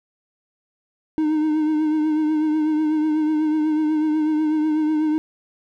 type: tone with vibrato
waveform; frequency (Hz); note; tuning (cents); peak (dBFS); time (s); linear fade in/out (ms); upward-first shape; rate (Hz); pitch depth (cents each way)
triangle; 308.4; D#4; -15; -15; 1.18-5.18; 0; triangle; 8.1; 42
effects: none